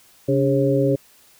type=harmonic tone with a mistuned harmonic; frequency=135.7 Hz; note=C#3; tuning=36 cents flat; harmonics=1 / 2 / 3 / 4; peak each=-21 / -21 / -21 / -21 dBFS; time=0.28-0.96 s; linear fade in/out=10 ms; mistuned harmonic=2; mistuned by=+92 cents; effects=white hiss -53 dBFS RMS until 1.39 s